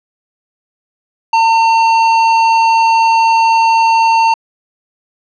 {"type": "tone with hard clipping", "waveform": "sine", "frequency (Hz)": 906, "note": "A#5", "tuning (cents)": -50, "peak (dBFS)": -9, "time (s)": [1.33, 4.34], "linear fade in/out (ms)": 5, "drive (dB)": 11, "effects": ["low-pass 6000 Hz 12 dB/octave"]}